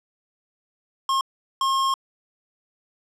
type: tone bursts at uneven times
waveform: square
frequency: 1074 Hz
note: C6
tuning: 45 cents sharp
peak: -20 dBFS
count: 2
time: 1.09-1.21 / 1.61-1.94 s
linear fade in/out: 2 ms
effects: low-pass 8000 Hz 12 dB/octave